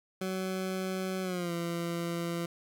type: tone with pitch glide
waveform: 20% pulse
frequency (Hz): 187.8 to 170.24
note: F#3 to F3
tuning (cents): +26 to -44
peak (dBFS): -27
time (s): 0.21-2.46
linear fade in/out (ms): 5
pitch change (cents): -170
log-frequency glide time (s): 1.22-1.52
effects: none